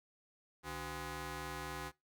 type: ring-modulated tone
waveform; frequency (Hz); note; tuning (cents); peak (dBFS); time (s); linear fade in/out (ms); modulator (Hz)
10% pulse; 220; A3; 0; -30; 0.63-1.92; 50; 592
effects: noise-tail reverb RT60 0.2 s tail -21 dB re dry